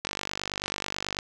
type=click train; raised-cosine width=0.2 ms; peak=-12 dBFS; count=57; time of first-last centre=0.05-1.188 s; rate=49.2 Hz; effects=none